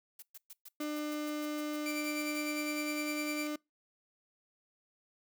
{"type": "noise bursts", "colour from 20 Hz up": "blue", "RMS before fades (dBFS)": -49, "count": 15, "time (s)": [0.19, 2.38], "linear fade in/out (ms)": 5, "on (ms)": 34, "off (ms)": 120}
{"type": "tone", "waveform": "35% pulse", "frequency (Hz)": 300, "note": "D4", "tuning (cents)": 37, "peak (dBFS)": -33, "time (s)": [0.8, 3.56], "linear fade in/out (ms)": 5}
{"type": "tone with tremolo", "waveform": "sawtooth", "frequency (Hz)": 2349, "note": "D7", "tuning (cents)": 0, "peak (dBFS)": -33, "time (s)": [1.86, 3.47], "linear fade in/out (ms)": 0, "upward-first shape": "sine", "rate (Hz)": 9.9, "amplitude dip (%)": 60}
{"effects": ["noise-tail reverb RT60 0.2 s tail -25 dB re dry"]}